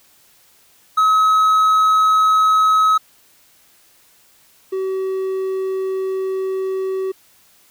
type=tone pair in turn; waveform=triangle; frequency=1280 / 380.5 Hz; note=D#6 / F#4; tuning=+49 / +48 cents; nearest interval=octave + major sixth; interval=2101 cents; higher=first; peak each=-9 / -17 dBFS; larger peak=first; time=0.97-2.98 / 4.72-7.12 s; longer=second; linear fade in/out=10 ms; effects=white hiss -53 dBFS RMS until 7.7 s